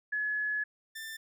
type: tone pair in turn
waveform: sine / sawtooth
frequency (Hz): 1700 / 1780.4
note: G#6 / A6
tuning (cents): +40 / +20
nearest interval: minor second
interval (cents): 80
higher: second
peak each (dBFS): -29 / -36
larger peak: first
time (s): 0.12-0.64 / 0.95-1.17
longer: first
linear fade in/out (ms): 10
effects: none